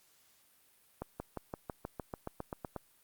accelerating click train, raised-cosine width 1 ms, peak -24 dBFS, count 13, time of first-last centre 1.02-2.763 s, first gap 180 ms, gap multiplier 0.96, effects white hiss -67 dBFS RMS until 3.03 s + Opus 48 kbps

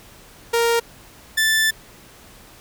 sawtooth tone pair in turn, 466.2 / 1760.1 Hz, A#4 / A6, 0 / 0 cents, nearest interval octave + major seventh, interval 2300 cents, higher second, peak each -12 dBFS, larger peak neither, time 0.53-0.8 / 1.37-1.71 s, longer second, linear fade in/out 10 ms, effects pink hiss -46 dBFS RMS until 2.6 s

